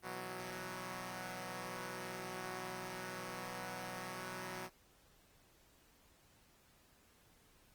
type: chord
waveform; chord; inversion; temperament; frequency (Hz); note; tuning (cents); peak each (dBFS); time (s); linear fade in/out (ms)
5% pulse; B suspended fourth; none; equal; 123.47 / 164.81 / 185; B2 / E3 / F#3; 0 / 0 / 0; -37 / -40 / -34; 0.02-4.7; 50
effects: pink hiss -68 dBFS RMS until 7.74 s + Opus 24 kbps